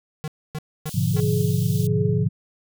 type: tone bursts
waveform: square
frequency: 153.9 Hz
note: D#3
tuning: 19 cents flat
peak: -27 dBFS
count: 4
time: 0.24-1.202 s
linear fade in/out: 0 ms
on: 38 ms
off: 270 ms
type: high-pass noise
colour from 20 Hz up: white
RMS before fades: -37 dBFS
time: 0.86-1.87 s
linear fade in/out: 2 ms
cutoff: 2900 Hz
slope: 48 dB/octave
type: chord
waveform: sine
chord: G# diminished seventh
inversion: none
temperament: equal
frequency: 103.83 / 123.47 / 146.83 / 174.61 Hz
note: G#2 / B2 / D3 / F3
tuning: 0 / 0 / 0 / 0 cents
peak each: -24 dBFS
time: 0.94-2.29 s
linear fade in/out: 10 ms
type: tone with tremolo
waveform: sine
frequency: 420 Hz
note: G#4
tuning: 19 cents sharp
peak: -24 dBFS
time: 1.13-2.27 s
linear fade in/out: 50 ms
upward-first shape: sine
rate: 1.4 Hz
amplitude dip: 80%
effects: none